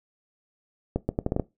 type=accelerating click train; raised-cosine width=2 ms; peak=-11 dBFS; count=7; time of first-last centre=0.96-1.397 s; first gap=130 ms; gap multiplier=0.76; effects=noise-tail reverb RT60 0.2 s tail -18 dB re dry